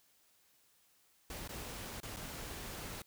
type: noise with dropouts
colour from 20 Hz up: pink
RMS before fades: -45 dBFS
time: 1.3-3.02 s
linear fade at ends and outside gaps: 2 ms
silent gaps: 1.477-1.491 / 2.003-2.031 / 2.163-2.168 s
effects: white hiss -70 dBFS RMS until 3.06 s